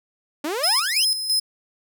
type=exponential sweep; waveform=sawtooth; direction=up; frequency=280 to 3344 Hz; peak=-20 dBFS; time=0.44-1.05 s; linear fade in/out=5 ms
type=tone with tremolo; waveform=sawtooth; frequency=5100 Hz; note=D#8; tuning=42 cents sharp; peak=-15 dBFS; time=0.63-1.4 s; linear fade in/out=10 ms; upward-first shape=square; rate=3 Hz; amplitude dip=60%
effects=none